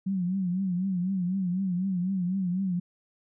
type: tone with vibrato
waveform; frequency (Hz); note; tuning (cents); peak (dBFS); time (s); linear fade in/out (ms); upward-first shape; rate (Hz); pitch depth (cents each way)
sine; 185; F#3; 0; -25; 0.06-2.8; 10; triangle; 4; 120
effects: none